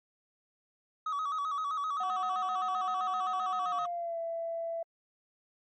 triangle tone with vibrato, 1200 Hz, D6, 37 cents sharp, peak -28 dBFS, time 1.06-3.86 s, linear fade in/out 5 ms, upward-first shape square, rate 7.7 Hz, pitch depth 92 cents each way
sine tone with pitch glide, 740 to 666.9 Hz, F#5 to E5, 0 to +20 cents, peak -32 dBFS, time 2-4.83 s, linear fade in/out 5 ms, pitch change -180 cents, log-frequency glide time 3.53-4.18 s
effects tanh soft clip ceiling -24 dBFS + MP3 32 kbps

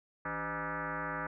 sine tone with frequency modulation, 163.7 Hz, E3, 12 cents flat, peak -34 dBFS, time 0.25-1.27 s, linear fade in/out 5 ms, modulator 224 Hz, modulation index 7.4, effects none

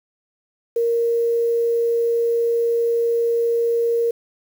sine tone with quantisation, 466.2 Hz, A#4, in tune, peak -16 dBFS, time 0.76-4.11 s, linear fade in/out 5 ms, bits 7, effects none

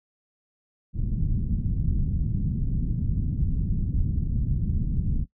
pink low-pass noise, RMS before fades -25 dBFS, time 0.93-5.26 s, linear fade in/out 50 ms, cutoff 200 Hz, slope 24 dB/octave, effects noise-tail reverb RT60 0.1 s tail -19 dB re dry

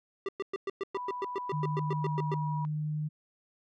square tone bursts, 392 Hz, G4, in tune, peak -31 dBFS, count 16, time 0.26-2.342 s, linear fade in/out 2 ms, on 27 ms, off 110 ms
sine tone with pitch glide, 987.8 to 968.6 Hz, B5 to B5, 0 to -34 cents, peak -35 dBFS, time 0.95-2.65 s, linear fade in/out 0 ms, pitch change -34 cents, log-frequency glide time 1.82-2.12 s
sine tone, 151.9 Hz, D#3, 41 cents flat, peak -30 dBFS, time 1.52-3.09 s, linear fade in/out 20 ms
effects low-pass 3000 Hz 12 dB/octave

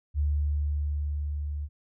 sine tone with level ramp, 73.42 Hz, D2, in tune, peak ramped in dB -22 to -30 dBFS, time 0.14-1.69 s, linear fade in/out 50 ms, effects none

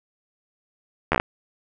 slowing click train, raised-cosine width 0.5 ms, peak -4 dBFS, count 6, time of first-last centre 1.12-1.199 s, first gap 12 ms, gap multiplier 1.14, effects none

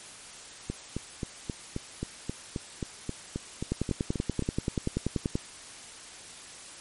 two click trains, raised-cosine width 3 ms, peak -14 / -18 dBFS, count 18 / 15, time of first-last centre 3.72-5.355 / 0.7-4.423 s, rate 10.4 / 3.76 Hz, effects white hiss -46 dBFS RMS until 6.8 s + MP3 48 kbps

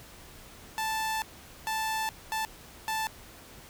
sawtooth tone bursts at uneven times, 880 Hz, A5, in tune, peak -25 dBFS, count 4, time 0.78-1.22 / 1.67-2.09 / 2.32-2.45 / 2.88-3.07 s, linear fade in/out 0 ms, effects pink hiss -50 dBFS RMS until 3.69 s

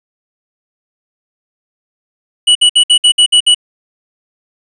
square tone bursts, 2943 Hz, F#7, 10 cents flat, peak -5 dBFS, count 8, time 2.47-3.547 s, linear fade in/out 10 ms, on 83 ms, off 59 ms, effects resampled to 24000 Hz

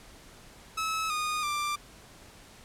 sawtooth tone with pitch steps, 1296 / 1230 / 1182 Hz, E6 / D#6 / D6, -30 / -20 / +11 cents, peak -25 dBFS, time 0.77-1.76 s, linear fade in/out 10 ms, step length 330 ms, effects pink hiss -52 dBFS RMS until 2.64 s + low-pass 11000 Hz 12 dB/octave

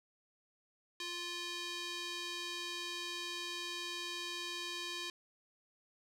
square tone with band-pass filter, 349.2 Hz, F4, in tune, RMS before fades -42 dBFS, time 1-5.1 s, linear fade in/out 2 ms, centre 3900 Hz, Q 1.5, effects none

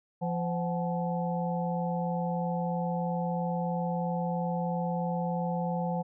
harmonic tone with a mistuned harmonic, 172.6 Hz, F3, 20 cents flat, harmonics 1 / 3 / 4 / 5, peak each -30 / -35 / -36 / -37 dBFS, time 0.21-6.03 s, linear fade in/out 20 ms, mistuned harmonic 4, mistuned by +120 cents, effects none

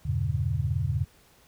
sine chord, E diminished seventh, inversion none, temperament just, 82.41 / 98.89 / 118.67 / 142.4 Hz, E2 / G2 / Bb2 / Db3, 0 / +16 / +31 / +47 cents, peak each -30 dBFS, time 0.05-1.05 s, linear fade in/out 10 ms, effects pink hiss -59 dBFS RMS until 1.47 s

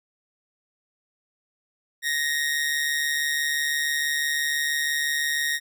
sawtooth tone with amplitude modulation, 1864.7 Hz, A#6, in tune, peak -17 dBFS, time 2.02-5.6 s, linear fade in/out 50 ms, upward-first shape sine, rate 146 Hz, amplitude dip 55%, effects none

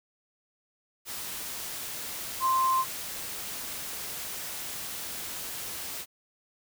sine tone in noise, 1046.5 Hz, C6, in tune, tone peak -22 dBFS, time 2.4-2.85 s, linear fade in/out 50 ms, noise white, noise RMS -37 dBFS, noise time 1.05-6.06 s, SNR +12 dB, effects none

